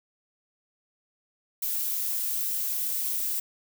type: noise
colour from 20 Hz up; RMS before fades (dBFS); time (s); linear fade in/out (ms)
violet; -29; 1.62-3.4; 5
effects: none